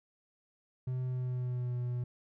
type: tone with pitch glide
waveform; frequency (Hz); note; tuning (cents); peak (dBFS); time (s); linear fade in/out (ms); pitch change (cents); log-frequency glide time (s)
triangle; 127.6 to 122.83; C3 to B2; -43 to -9; -30; 0.87-2.04; 5; -66; 1.03-1.76
effects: none